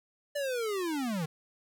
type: linear sweep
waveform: square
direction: down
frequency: 590 to 147.5 Hz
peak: -31 dBFS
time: 0.35-1.26 s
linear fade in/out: 10 ms
effects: 12-bit